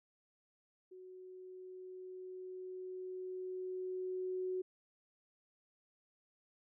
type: tone with level ramp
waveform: sine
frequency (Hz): 370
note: F#4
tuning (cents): 0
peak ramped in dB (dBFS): -51 to -35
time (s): 0.91-4.62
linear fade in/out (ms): 10
effects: none